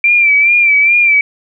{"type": "tone with vibrato", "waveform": "sine", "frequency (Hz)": 2349, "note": "D7", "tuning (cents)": 0, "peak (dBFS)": -6, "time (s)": [0.04, 1.21], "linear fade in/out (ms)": 2, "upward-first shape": "sine", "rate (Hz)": 2.4, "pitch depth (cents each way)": 57, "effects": []}